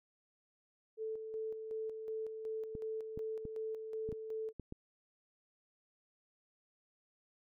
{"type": "tone with tremolo", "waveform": "sine", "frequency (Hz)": 440, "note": "A4", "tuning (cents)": 0, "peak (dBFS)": -37, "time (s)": [0.97, 4.53], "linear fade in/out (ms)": 50, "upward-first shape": "square", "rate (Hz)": 2.7, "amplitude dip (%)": 45}
{"type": "clicks", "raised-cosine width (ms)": 3, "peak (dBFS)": -31, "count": 7, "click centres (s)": [2.752, 3.175, 3.453, 4.09, 4.126, 4.597, 4.724]}
{"effects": []}